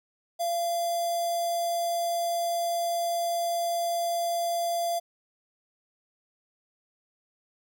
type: tone with notch filter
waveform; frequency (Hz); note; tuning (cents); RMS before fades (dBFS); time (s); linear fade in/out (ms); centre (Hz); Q
square; 685; F5; -34; -28; 0.39-5; 20; 2200; 0.86
effects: none